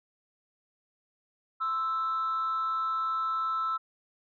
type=tone pair together; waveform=sine; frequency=1044 / 1318.5 Hz; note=C6 / E6; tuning=-4 / 0 cents; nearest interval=major third; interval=404 cents; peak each=-36 / -26 dBFS; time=1.6-3.78 s; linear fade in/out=20 ms; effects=tanh soft clip ceiling -24 dBFS